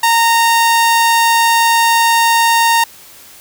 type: tone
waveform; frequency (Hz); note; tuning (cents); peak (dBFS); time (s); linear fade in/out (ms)
sawtooth; 923; A#5; -17; -5; 0.03-2.84; 5
effects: white hiss -39 dBFS RMS until 3.4 s